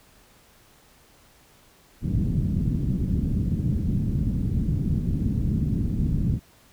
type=low-pass noise; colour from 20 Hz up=white; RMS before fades=-24 dBFS; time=2.01-6.4 s; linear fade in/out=50 ms; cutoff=210 Hz; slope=24 dB/octave; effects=pink hiss -56 dBFS RMS until 6.72 s